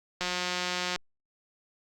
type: click train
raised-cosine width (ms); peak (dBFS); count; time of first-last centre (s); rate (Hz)
0.2; -13; 136; 0.21-0.96; 180
effects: Opus 48 kbps